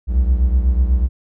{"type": "beating tone pair", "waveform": "triangle", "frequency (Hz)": [61, 69.1], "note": ["B1", "C#2"], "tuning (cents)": [-21, -5], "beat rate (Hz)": 8.1, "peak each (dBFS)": [-11, -17], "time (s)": [0.07, 1.09], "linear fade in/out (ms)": 50, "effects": []}